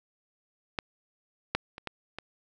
clicks, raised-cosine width 0.3 ms, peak -13 / -9 / -25 / -18 / -21 dBFS, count 5, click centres 0.788 / 1.55 / 1.781 / 1.873 / 2.186 s, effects none

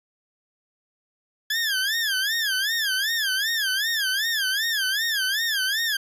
20% pulse tone with vibrato, 1674 Hz, G#6, 13 cents sharp, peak -17 dBFS, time 1.5-5.97 s, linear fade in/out 5 ms, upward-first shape sine, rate 2.6 Hz, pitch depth 180 cents each way, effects resampled to 32000 Hz

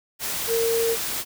sine tone in noise, 458.9 Hz, A#4, 27 cents flat, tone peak -20 dBFS, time 0.47-0.97 s, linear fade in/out 50 ms, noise white, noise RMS -28 dBFS, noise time 0.19-1.25 s, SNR +5 dB, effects none

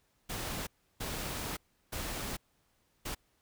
pink noise bursts at uneven times, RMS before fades -38 dBFS, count 4, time 0.29-0.67 / 1-1.57 / 1.92-2.37 / 3.05-3.15 s, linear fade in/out 10 ms, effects pink hiss -73 dBFS RMS until 3.41 s

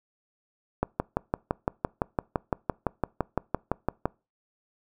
click train, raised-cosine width 1 ms, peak -10 dBFS, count 20, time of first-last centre 0.83-4.056 s, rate 5.89 Hz, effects noise-tail reverb RT60 0.3 s tail -25 dB re dry

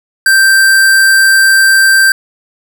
square tone, 1568 Hz, G6, in tune, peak -5 dBFS, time 0.26-2.12 s, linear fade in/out 2 ms, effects none

